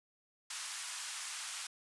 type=band-pass noise; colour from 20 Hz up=white; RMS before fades=-43 dBFS; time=0.5-1.67 s; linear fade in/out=5 ms; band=950 to 10000 Hz; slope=24 dB/octave; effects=resampled to 24000 Hz